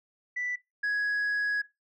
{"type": "tone pair in turn", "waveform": "sine", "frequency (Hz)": [1975.5, 1668.4], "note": ["B6", "G#6"], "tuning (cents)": [0, 7], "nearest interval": "minor third", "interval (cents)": 293, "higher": "first", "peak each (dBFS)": [-29, -23], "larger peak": "second", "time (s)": [[0.36, 0.56], [0.83, 1.62]], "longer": "second", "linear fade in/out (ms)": 10, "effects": ["noise-tail reverb RT60 0.2 s tail -18 dB re dry", "tanh soft clip ceiling -25 dBFS"]}